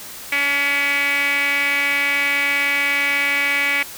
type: tone with band-pass filter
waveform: sawtooth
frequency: 283.1 Hz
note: C#4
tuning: 37 cents sharp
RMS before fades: -19 dBFS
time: 0.32-3.83 s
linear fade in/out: 5 ms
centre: 2200 Hz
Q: 7.5
effects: white hiss -35 dBFS RMS until 3.97 s